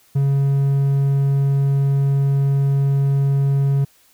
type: tone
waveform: triangle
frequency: 138.59 Hz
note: C#3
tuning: in tune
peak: -12 dBFS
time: 0.15-3.85 s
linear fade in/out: 10 ms
effects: white hiss -55 dBFS RMS until 4.13 s